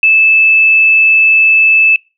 sine tone, 2623 Hz, E7, 9 cents flat, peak -4 dBFS, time 0.03-1.96 s, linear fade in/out 2 ms, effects noise-tail reverb RT60 0.3 s tail -25 dB re dry

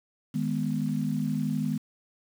sine chord, G# minor, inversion second, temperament equal, 155.56 / 207.7 / 246.9 Hz, D#3 / G#3 / B3, 0 / 0 / 0 cents, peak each -30 dBFS, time 0.34-1.78 s, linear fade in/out 10 ms, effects 8-bit

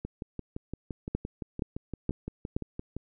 two click trains, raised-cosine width 3 ms, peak -15 / -22 dBFS, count 4 / 18, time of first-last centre 1.15-2.565 / 0.05-2.966 s, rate 2.12 / 5.83 Hz, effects none

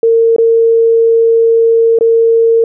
sine tone with dropouts, 457 Hz, A#4, 34 cents flat, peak -5 dBFS, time 0.03-2.64 s, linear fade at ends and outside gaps 2 ms, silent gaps 0.363-0.383 / 1.988-2.009 s, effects none

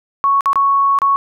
sine tone with dropouts, 1108.7 Hz, C#6, in tune, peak -10 dBFS, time 0.24-1.16 s, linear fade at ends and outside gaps 0 ms, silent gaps 0.408-0.458 / 0.531-0.557 / 0.988-1.018 s, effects none

